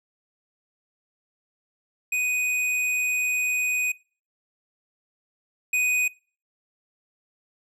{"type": "tone pair in turn", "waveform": "square", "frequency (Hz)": [2492, 2492], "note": ["D#7", "D#7"], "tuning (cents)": [2, 2], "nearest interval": "unison", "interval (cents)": 0, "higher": "neither", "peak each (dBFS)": [-23, -21], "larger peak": "second", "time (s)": [[2.12, 3.92], [5.73, 6.08]], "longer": "first", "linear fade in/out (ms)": 5, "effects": ["noise-tail reverb RT60 0.4 s tail -23 dB re dry", "low-pass 12000 Hz 12 dB/octave"]}